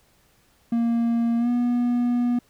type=tone with pitch glide; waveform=triangle; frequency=233.1 to 242.4 Hz; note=A#3 to B3; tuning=0 to -32 cents; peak=-17 dBFS; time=0.72-2.39 s; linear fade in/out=5 ms; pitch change=+68 cents; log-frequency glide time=1.38-1.49 s; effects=pink hiss -61 dBFS RMS until 2.49 s